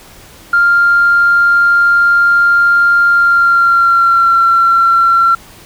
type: tone with pitch glide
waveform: sine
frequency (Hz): 1396.9 to 1361.1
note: F6 to F6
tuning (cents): 0 to -45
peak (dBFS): -5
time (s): 0.53-5.35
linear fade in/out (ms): 5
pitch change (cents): -45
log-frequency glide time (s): 3.1-4.39
effects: tanh soft clip ceiling -1 dBFS + pink hiss -38 dBFS RMS until 5.65 s